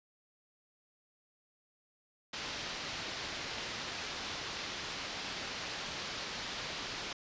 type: low-pass noise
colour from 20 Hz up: white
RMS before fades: -41 dBFS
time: 2.33-7.13 s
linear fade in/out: 5 ms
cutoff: 5100 Hz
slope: 24 dB/octave
effects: resampled to 16000 Hz